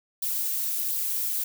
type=noise with flanger; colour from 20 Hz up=violet; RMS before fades=-28 dBFS; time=0.22-1.44 s; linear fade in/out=5 ms; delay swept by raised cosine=0.21 to 3.91 ms; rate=1.4 Hz; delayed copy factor=+0.5; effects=none